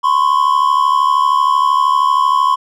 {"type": "tone pair together", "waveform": "triangle", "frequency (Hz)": [1015, 1087.9], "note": ["B5", "C#6"], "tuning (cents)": [47, -33], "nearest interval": "minor second", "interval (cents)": 120, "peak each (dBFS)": -11, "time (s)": [0.03, 2.56], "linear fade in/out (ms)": 20, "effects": []}